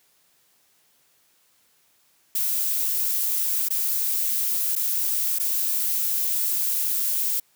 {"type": "noise with dropouts", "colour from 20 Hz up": "violet", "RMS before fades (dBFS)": -24, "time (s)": [2.35, 7.4], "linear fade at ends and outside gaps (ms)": 5, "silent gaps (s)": [[3.687, 3.704], [4.754, 4.761], [5.387, 5.397]], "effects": ["white hiss -63 dBFS RMS until 7.55 s", "high-pass 80 Hz 12 dB/octave"]}